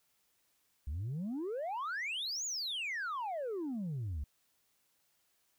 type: exponential two-way sweep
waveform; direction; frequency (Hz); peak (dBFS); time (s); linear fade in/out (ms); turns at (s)
sine; up then down; 65.41 to 7040 to 65.41; -33; 0.87-4.24; 5; 2.45
effects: tanh soft clip ceiling -34 dBFS + white hiss -75 dBFS RMS until 5.58 s